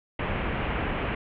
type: low-pass noise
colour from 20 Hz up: pink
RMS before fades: -29 dBFS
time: 0.19-1.15 s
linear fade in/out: 5 ms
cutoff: 2900 Hz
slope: 48 dB/octave
effects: none